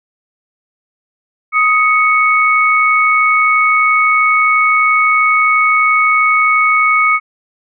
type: tone pair together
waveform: sine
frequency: 1254 / 2217 Hz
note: D#6 / C#7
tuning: +13 / 0 cents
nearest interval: minor seventh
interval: 987 cents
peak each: -11 dBFS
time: 1.52-7.2 s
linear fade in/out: 50 ms
effects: none